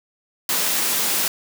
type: high-pass noise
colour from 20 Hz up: white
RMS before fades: -21 dBFS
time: 0.49-1.28 s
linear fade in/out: 2 ms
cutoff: 140 Hz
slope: 48 dB/octave
effects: none